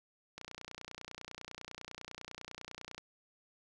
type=click train; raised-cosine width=0.2 ms; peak=-27 dBFS; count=79; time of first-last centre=0.38-2.98 s; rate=30 Hz; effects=none